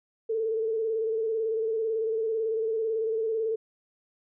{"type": "tone with vibrato", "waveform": "sine", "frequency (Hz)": 444.9, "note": "A4", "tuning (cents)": 19, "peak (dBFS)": -25, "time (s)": [0.29, 3.56], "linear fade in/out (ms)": 10, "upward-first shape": "square", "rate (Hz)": 18, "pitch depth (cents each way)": 33, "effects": []}